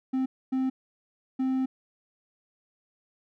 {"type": "tone bursts at uneven times", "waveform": "triangle", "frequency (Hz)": 261.6, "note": "C4", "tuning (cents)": 0, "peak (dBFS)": -22, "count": 3, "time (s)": [[0.13, 0.26], [0.52, 0.7], [1.39, 1.66]], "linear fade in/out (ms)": 10, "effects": []}